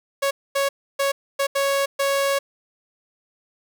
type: tone bursts at uneven times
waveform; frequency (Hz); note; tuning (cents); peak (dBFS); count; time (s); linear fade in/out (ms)
sawtooth; 554.4; C#5; 0; -15; 6; 0.22-0.31 / 0.55-0.69 / 0.99-1.12 / 1.39-1.47 / 1.55-1.86 / 1.99-2.39; 10
effects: none